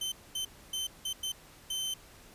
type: tone bursts at uneven times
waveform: sawtooth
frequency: 3080 Hz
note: G7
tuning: 31 cents flat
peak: -29 dBFS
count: 6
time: 0.01-0.12 / 0.35-0.45 / 0.73-0.87 / 1.05-1.13 / 1.23-1.32 / 1.7-1.94 s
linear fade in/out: 5 ms
effects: pink hiss -55 dBFS RMS until 2.34 s + resampled to 32000 Hz